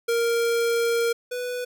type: tone pair in turn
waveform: square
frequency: 466.2 / 493.9 Hz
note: A#4 / B4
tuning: 0 / 0 cents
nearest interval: minor second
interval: 100 cents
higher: second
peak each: -21 / -28 dBFS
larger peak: first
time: 0.08-1.13 / 1.31-1.65 s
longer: first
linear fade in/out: 10 ms
effects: none